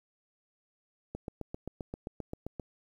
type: click train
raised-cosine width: 2 ms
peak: -24 dBFS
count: 12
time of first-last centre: 1.15-2.597 s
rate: 7.6 Hz
effects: 10-bit